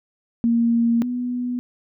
sine tone pair in turn, 233.1 / 246.3 Hz, A#3 / B3, 0 / -5 cents, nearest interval minor second, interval 95 cents, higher second, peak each -15 / -22 dBFS, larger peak first, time 0.44-1.02 / 1.02-1.59 s, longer first, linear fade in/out 0 ms, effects none

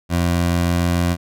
20% pulse tone with pitch glide, 86.4 to 86.95 Hz, F2 to F2, -18 to -7 cents, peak -11 dBFS, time 0.09-1.17 s, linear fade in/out 50 ms, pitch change +11 cents, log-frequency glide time 0.22-1 s, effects none

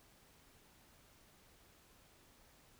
silence, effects pink hiss -66 dBFS RMS until 2.79 s

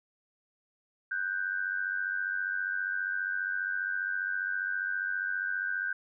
sine tone pair together, 1484 / 1578.9 Hz, F#6 / G6, +5 / +12 cents, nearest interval minor second, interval 107 cents, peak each -33 / -32 dBFS, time 1.11-5.93 s, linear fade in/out 5 ms, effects none

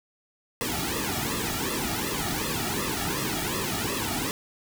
pink noise with flanger, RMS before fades -29 dBFS, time 0.61-4.31 s, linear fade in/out 0 ms, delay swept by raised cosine 1.3 to 1.96 ms, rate 2.7 Hz, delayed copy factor -0.95, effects none

